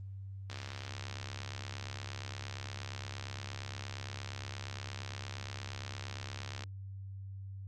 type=click train; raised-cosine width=0.2 ms; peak=-25 dBFS; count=422; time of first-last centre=0.5-6.637 s; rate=68.6 Hz; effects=added 97 Hz sine -42 dBFS peak until 7.67 s + Opus 24 kbps